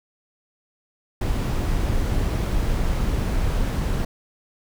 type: noise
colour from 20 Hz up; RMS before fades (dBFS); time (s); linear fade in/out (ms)
brown; -22; 1.21-4.05; 5
effects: none